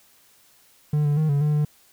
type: tone with pitch steps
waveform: triangle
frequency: 149.5 / 146.1 / 155.7 / 142.4 / 150.2 / 149.3 Hz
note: D3 / D3 / D#3 / C#3 / D3 / D3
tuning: +31 / -9 / +2 / +47 / +39 / +29 cents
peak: -16 dBFS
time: 0.93-1.65 s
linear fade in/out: 5 ms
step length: 120 ms
effects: white hiss -57 dBFS RMS until 1.92 s